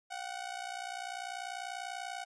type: ring-modulated tone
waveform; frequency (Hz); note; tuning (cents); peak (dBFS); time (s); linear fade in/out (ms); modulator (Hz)
sawtooth; 743; F#5; +7; -32; 0.1-2.25; 20; 30.1
effects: resampled to 22050 Hz